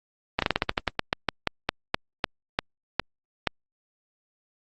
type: slowing click train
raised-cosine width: 0.3 ms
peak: -5 dBFS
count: 19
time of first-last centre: 0.39-3.472 s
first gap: 33 ms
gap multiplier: 1.17
effects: Opus 24 kbps